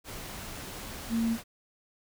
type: tone in noise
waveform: sine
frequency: 228.4 Hz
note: A#3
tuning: 35 cents flat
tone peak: -25 dBFS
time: 1.09-1.38 s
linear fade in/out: 50 ms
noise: pink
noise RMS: -41 dBFS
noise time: 0.04-1.44 s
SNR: +13 dB
effects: none